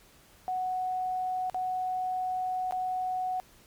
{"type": "tone with dropouts", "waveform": "sine", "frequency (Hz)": 740, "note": "F#5", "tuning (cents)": 0, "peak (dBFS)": -28, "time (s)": [0.48, 3.4], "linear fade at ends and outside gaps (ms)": 0, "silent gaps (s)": [[1.498, 1.545], [2.71, 2.723]], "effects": ["pink hiss -58 dBFS RMS until 3.66 s", "MP3 96 kbps"]}